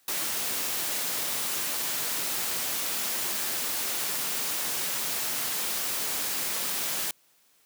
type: noise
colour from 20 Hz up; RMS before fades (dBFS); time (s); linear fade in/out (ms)
white; -30; 0.08-7.11; 2
effects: white hiss -64 dBFS RMS until 7.65 s + high-pass 150 Hz 12 dB/octave